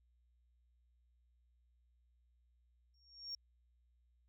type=tone with exponential growth; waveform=sine; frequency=5540 Hz; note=F8; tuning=15 cents flat; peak=-38 dBFS; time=2.94-3.35 s; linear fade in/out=2 ms; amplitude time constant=89 ms; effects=tanh soft clip ceiling -37 dBFS + added 60 Hz sine -70 dBFS peak until 4.28 s